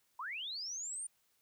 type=linear sweep; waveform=sine; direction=up; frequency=910 to 9170 Hz; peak=-39 dBFS; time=0.19-1.07 s; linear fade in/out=5 ms; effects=white hiss -75 dBFS RMS until 1.41 s